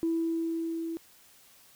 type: tone with level ramp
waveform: sine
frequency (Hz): 329.6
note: E4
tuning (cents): 0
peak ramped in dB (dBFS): -24 to -32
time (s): 0.03-0.97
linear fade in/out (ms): 0
effects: tanh soft clip ceiling -20 dBFS + white hiss -58 dBFS RMS until 1.75 s